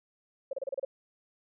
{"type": "tone bursts", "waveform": "sine", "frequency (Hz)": 542, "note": "C#5", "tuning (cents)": -39, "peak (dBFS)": -30, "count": 7, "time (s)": [0.51, 0.85], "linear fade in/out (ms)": 5, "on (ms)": 22, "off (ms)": 31, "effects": []}